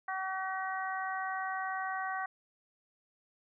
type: harmonic tone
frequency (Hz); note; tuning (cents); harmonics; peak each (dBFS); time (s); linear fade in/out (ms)
379.5; F#4; +44; 2 / 3 / 4 / 5; -37 / -39 / -40 / -41; 0.08-2.26; 5
effects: none